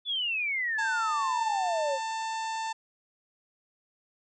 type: exponential sweep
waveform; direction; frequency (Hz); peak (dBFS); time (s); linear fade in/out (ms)
sine; down; 3500 to 523.3; -27; 0.05-1.99; 50
type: harmonic tone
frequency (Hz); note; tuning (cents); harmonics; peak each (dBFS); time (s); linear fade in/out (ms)
891; A5; +22; 1 / 2 / 3 / 4 / 5 / 6 / 7 / 8 / 9; -31 / -41 / -44 / -46 / -46 / -52 / -50 / -49 / -54; 0.78-2.73; 10
effects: none